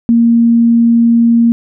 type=tone; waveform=sine; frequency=232.9 Hz; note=A#3; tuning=1 cent flat; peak=-5 dBFS; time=0.09-1.52 s; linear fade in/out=0 ms; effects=none